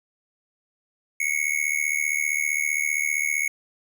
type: tone with amplitude modulation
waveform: square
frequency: 2200 Hz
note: C#7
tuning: 14 cents flat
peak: -19 dBFS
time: 1.2-3.48 s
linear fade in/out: 5 ms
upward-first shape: sine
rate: 75.3 Hz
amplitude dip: 90%
effects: none